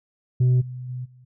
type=tone with level steps; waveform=sine; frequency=125.9 Hz; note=B2; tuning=34 cents sharp; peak=-12 / -31 / -28 / -47 dBFS; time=0.4-1.25 s; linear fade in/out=10 ms; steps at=0.6 / 0.88 / 1.04 s; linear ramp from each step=20 ms; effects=tanh soft clip ceiling -14 dBFS